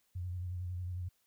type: tone with vibrato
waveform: sine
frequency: 89.8 Hz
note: F2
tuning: 49 cents sharp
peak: -36 dBFS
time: 0.15-1.09 s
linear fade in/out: 10 ms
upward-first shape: square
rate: 11 Hz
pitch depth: 34 cents each way
effects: white hiss -75 dBFS RMS until 1.26 s